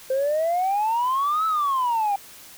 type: exponential two-way sweep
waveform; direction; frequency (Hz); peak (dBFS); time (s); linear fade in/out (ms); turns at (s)
sine; up then down; 516 to 1318.5 to 786; -18; 0.1-2.16; 5; 1.46
effects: tanh soft clip ceiling -17 dBFS + white hiss -45 dBFS RMS until 2.57 s